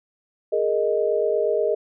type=chord; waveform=sine; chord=Ab suspended second; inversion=none; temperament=equal with one note detuned; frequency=415.3 / 463.7 / 622.3 Hz; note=Ab4 / Bb4 / Eb5; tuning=0 / -9 / 0 cents; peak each=-23 dBFS; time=0.52-1.75 s; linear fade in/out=10 ms; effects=none